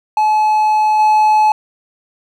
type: tone with level steps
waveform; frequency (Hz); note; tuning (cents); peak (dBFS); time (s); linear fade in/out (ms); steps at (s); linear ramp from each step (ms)
triangle; 857; A5; -46; -8 / -6; 0.17-1.52; 2; 0.99; 5
effects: none